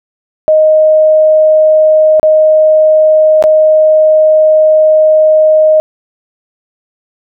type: tone with dropouts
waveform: sine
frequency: 622.3 Hz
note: D#5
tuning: in tune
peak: -3 dBFS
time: 0.48-5.8 s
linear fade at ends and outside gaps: 0 ms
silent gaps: 2.197-2.23 / 3.425-3.439 s
effects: none